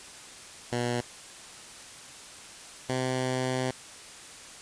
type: tone pair in turn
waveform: 10% pulse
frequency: 121.2 / 128.71 Hz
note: B2 / C3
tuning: -32 / -28 cents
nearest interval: minor second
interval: 104 cents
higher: second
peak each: -19 dBFS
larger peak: neither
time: 0.72-1.01 / 2.89-3.71 s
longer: second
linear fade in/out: 5 ms
effects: white hiss -46 dBFS RMS until 4.61 s + resampled to 22050 Hz